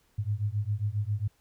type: beating tone pair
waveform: sine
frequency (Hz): 100.6 / 108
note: G2 / A2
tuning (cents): +45 / -32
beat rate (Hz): 7.4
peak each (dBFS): -30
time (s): 0.18-1.28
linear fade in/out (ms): 10
effects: pink hiss -68 dBFS RMS until 1.4 s